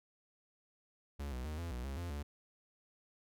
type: tone with pitch steps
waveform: 45% pulse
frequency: 71.1 / 62.4 / 76.8 / 85 / 61.1 / 67.9 / 87 / 72.5 Hz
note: C#2 / B1 / D#2 / F2 / B1 / C#2 / F2 / D2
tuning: +45 / +19 / -22 / -46 / -18 / -35 / -6 / -22 cents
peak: -39 dBFS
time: 1.19-2.23 s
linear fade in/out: 10 ms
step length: 130 ms
effects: none